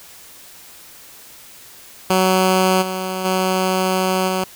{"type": "tone with level steps", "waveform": "10% pulse", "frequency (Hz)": 186.8, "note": "F#3", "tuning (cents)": 17, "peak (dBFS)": [-5, -14, -8, -10], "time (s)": [2.1, 4.44], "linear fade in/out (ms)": 2, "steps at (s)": [2.81, 3.24, 4.27], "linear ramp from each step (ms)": 20, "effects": ["white hiss -42 dBFS RMS until 4.55 s"]}